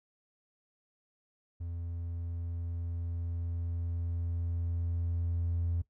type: tone with level ramp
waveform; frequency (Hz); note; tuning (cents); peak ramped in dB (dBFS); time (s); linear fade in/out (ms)
triangle; 85.2; F2; -42; -34 to -26; 1.6-5.82; 10
effects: noise-tail reverb RT60 0.1 s tail -18 dB re dry + tanh soft clip ceiling -23 dBFS